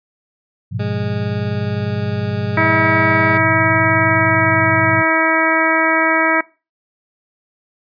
sine chord, F diminished, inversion first, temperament equal, 103.83 / 123.47 / 174.61 Hz, Ab2 / Cb3 / F3, 0 / 0 / 0 cents, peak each -22 / -23 / -27 dBFS, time 0.71-5.03 s, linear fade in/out 20 ms
20% pulse tone, 205.9 Hz, G#3, 15 cents flat, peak -18 dBFS, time 0.79-3.38 s, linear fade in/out 10 ms
harmonic tone, 322 Hz, E4, 41 cents flat, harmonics 1 / 2 / 3 / 4 / 5 / 6 / 7, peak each -20 / -20 / -20 / -20 / -20 / -20 / -20 dBFS, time 2.57-6.41 s, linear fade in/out 5 ms
effects noise-tail reverb RT60 0.3 s tail -21 dB re dry + resampled to 11025 Hz

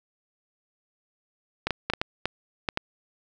clicks, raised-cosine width 0.3 ms, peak -9 dBFS, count 8, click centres 1.67 / 1.707 / 1.9 / 1.936 / 2.015 / 2.256 / 2.688 / 2.774 s, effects none

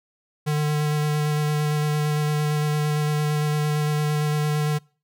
square tone with vibrato, 150 Hz, D3, 37 cents sharp, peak -21 dBFS, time 0.46-4.79 s, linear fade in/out 20 ms, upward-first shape square, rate 8.8 Hz, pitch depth 10 cents each way, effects noise-tail reverb RT60 0.4 s tail -25 dB re dry

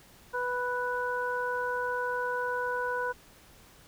harmonic tone, 493.9 Hz, B4, in tune, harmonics 1 / 2 / 3, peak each -33 / -33 / -33 dBFS, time 0.33-3.13 s, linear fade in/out 20 ms, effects pink hiss -56 dBFS RMS until 3.87 s

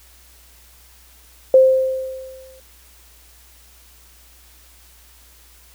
sine tone with exponential decay, 523.3 Hz, C5, in tune, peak -5 dBFS, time 1.54-2.6 s, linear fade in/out 2 ms, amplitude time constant 230 ms, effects added 60 Hz sine -50 dBFS peak until 5.74 s + white hiss -50 dBFS RMS until 5.74 s

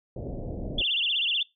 pink low-pass noise, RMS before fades -34 dBFS, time 0.16-0.82 s, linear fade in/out 2 ms, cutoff 650 Hz, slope 48 dB/octave
sine tone with vibrato, 3110 Hz, G7, 14 cents flat, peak -23 dBFS, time 0.78-1.43 s, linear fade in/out 5 ms, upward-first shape sine, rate 16 Hz, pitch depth 230 cents each way
effects noise-tail reverb RT60 0.2 s tail -21 dB re dry

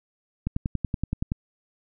click train, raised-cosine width 5 ms, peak -13 dBFS, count 10, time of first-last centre 0.47-1.319 s, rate 10.6 Hz, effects none

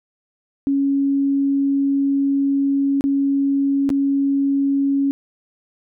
sine tone with dropouts, 277.2 Hz, C#4, in tune, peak -15 dBFS, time 0.67-5.11 s, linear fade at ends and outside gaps 0 ms, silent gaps 3.009-3.04 / 3.892-3.902 s, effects none

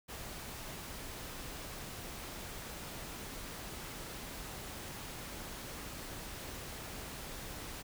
pink noise, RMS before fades -45 dBFS, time 0.08-7.83 s, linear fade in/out 20 ms, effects none

